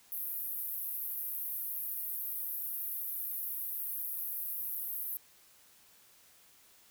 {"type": "band-pass noise", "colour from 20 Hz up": "white", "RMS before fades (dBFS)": -38, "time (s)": [0.12, 5.17], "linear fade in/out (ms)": 0, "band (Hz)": [12000, 16000], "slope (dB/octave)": 48, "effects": ["white hiss -62 dBFS RMS until 6.9 s"]}